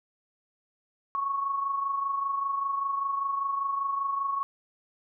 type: tone pair together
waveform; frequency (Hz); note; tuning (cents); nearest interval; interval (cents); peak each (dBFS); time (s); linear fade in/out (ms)
sine; 1103.9 / 1129; C#6 / C#6; -8 / +31; unison; 39; -27 / -36; 1.15-4.43; 0
effects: none